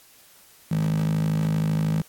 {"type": "tone with high-pass filter", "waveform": "15% pulse", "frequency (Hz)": 52.8, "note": "G#1", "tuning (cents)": 29, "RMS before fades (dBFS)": -23, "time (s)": [0.71, 2.02], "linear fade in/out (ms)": 5, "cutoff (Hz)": 170, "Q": 7.2, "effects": ["white hiss -53 dBFS RMS until 2.08 s", "AAC 64 kbps"]}